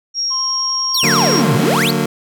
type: tone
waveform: sine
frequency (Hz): 5588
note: F8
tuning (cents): 0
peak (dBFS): -16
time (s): 0.14-1.43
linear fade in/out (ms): 50
type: tone with vibrato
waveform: triangle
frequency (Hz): 1046.5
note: C6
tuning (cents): 0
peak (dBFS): -23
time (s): 0.3-1.57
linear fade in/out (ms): 20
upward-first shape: square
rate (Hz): 10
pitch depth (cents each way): 10
type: exponential two-way sweep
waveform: 45% pulse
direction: down then up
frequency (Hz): 4800 to 110 to 4800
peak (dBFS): -15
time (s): 0.94-1.91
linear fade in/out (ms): 5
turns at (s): 1.55
type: chord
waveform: 25% pulse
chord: D augmented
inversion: none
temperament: just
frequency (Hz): 146.83 / 183.54 / 229.4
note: D3 / F#3 / A#3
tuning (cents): 0 / -14 / -28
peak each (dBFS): -16 / -16 / -15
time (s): 1.03-2.06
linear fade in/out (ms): 5
effects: none